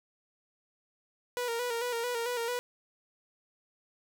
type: tone with vibrato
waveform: sawtooth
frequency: 477 Hz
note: A#4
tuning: 40 cents sharp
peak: -27 dBFS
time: 1.37-2.59 s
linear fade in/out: 0 ms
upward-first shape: square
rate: 4.5 Hz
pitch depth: 48 cents each way
effects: none